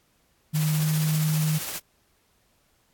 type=tone with pitch glide; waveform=sine; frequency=154 to 154.98 Hz; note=D#3 to D#3; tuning=-17 to -7 cents; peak=-21 dBFS; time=0.53-1.59 s; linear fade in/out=20 ms; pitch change=+10 cents; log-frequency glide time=0.8-0.89 s
type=noise with tremolo; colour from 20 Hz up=white; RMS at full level=-31 dBFS; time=0.54-1.8 s; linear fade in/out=20 ms; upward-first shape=triangle; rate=15 Hz; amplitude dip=40%
effects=pink hiss -66 dBFS RMS until 2.93 s + AAC 64 kbps